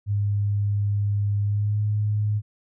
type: tone with pitch glide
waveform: sine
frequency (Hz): 102.1 to 105.09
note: G#2 to G#2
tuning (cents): -29 to +21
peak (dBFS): -20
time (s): 0.06-2.42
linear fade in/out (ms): 50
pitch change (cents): +50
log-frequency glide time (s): 1.43-1.8
effects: none